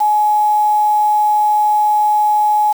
sine tone with quantisation, 843 Hz, G#5, 26 cents sharp, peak -10 dBFS, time 0-2.73 s, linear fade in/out 10 ms, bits 5, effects none

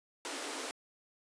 pink high-pass noise, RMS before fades -40 dBFS, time 0.25-0.71 s, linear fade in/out 0 ms, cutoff 260 Hz, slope 96 dB/octave, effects resampled to 22050 Hz

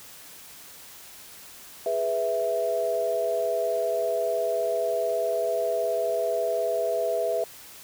sine chord, E major, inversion first, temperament equal, 415.3 / 493.9 / 659.3 Hz, G#4 / B4 / E5, 0 / 0 / 0 cents, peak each -31 / -29 / -25 dBFS, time 1.86-7.44 s, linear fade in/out 2 ms, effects white hiss -46 dBFS RMS until 7.83 s

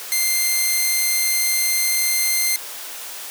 5% pulse tone, 2093 Hz, C7, in tune, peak -7 dBFS, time 0.12-2.56 s, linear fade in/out 0 ms, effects white hiss -33 dBFS RMS until 3.3 s + high-pass 400 Hz 12 dB/octave

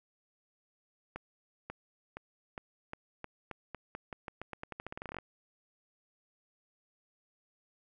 accelerating click train, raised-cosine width 0.5 ms, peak -25 dBFS, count 26, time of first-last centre 1.16-5.186 s, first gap 540 ms, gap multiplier 0.87, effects none

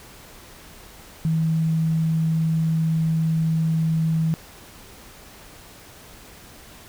sine tone, 160.9 Hz, E3, 42 cents flat, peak -18 dBFS, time 1.25-4.34 s, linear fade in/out 0 ms, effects pink hiss -45 dBFS RMS until 6.88 s

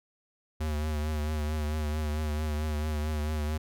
square tone with vibrato, 76.1 Hz, D#2, 38 cents flat, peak -29 dBFS, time 0.6-3.58 s, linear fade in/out 10 ms, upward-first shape triangle, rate 4.5 Hz, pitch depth 50 cents each way, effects none

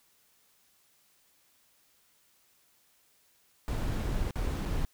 brown noise with dropouts, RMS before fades -31 dBFS, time 3.68-4.85 s, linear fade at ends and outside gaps 0 ms, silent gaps 4.308-4.357 / 4.652-4.657 s, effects white hiss -67 dBFS RMS until 4.93 s

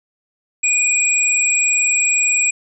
sine tone pair together, 2434 / 7661 Hz, D#7 / A#8, -39 / +46 cents, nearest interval octave + minor sixth, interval 1985 cents, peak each -16 dBFS, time 0.63-2.51 s, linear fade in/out 10 ms, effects none

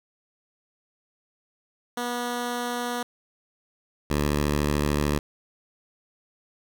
10% pulse tone pair in turn, 242.5 / 73.48 Hz, B3 / D2, -31 / +2 cents, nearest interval octave + major sixth, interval 2067 cents, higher first, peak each -19 / -14 dBFS, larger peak second, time 1.97-3.03 / 4.1-5.19 s, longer second, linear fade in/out 5 ms, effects none

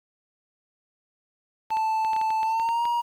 triangle tone with pitch glide, 880 to 948.6 Hz, A5 to A#5, 0 to +30 cents, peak -20 dBFS, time 1.7-3.02 s, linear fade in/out 20 ms, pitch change +130 cents, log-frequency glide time 2.43-2.86 s
clicks, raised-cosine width 0.3 ms, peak -22 dBFS, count 11, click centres 1.705 / 1.77 / 2.048 / 2.133 / 2.164 / 2.214 / 2.305 / 2.431 / 2.598 / 2.689 / 2.854 s
effects 9-bit

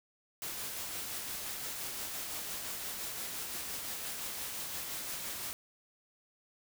white noise with tremolo, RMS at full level -39 dBFS, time 0.42-5.53 s, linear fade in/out 0 ms, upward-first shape sine, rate 5.8 Hz, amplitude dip 25%, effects none

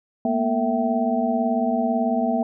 sine tone cluster, 220.9 / 239 / 451.1 / 663 / 769 Hz, A3 / A#3 / A4 / E5 / G5, +7 / +43 / +43 / +10 / -33 cents, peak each -29 / -22 / -31 / -24 / -27 dBFS, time 0.25-2.43 s, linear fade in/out 2 ms, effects none

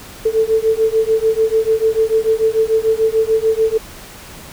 sine beating tone pair, 440 / 446.8 Hz, A4 / A4, 0 / +27 cents, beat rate 6.8 Hz, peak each -15 dBFS, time 0.25-3.78 s, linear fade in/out 10 ms, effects pink hiss -36 dBFS RMS until 4.52 s

